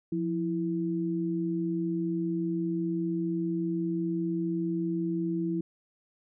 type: tone pair together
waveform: sine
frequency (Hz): 174.6 / 329.6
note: F3 / E4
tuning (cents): 0 / 0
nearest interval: major seventh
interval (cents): 1100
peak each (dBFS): -31 / -29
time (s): 0.12-5.61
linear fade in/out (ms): 5
effects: none